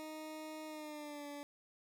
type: tone with pitch glide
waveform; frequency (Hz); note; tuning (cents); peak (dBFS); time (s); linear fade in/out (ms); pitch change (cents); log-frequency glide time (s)
20% pulse; 311.1 to 288.6; D#4 to D4; 0 to -30; -40; 0-1.43; 0; -130; 0.66-1.27
effects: none